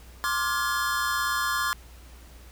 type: chord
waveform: square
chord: D half-diminished seventh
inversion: third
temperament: just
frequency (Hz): 1057.2 / 1174.7 / 1409.6 / 1691.5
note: C6 / D6 / F6 / Ab6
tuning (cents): +18 / 0 / +16 / +31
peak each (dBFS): -31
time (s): 0.24-1.73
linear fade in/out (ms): 0
effects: added 60 Hz sine -46 dBFS peak until 2.51 s + pink hiss -53 dBFS RMS until 2.51 s